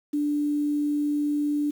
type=tone with quantisation; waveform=sine; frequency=293.7 Hz; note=D4; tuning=in tune; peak=-22 dBFS; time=0.13-1.71 s; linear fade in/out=10 ms; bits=8; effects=none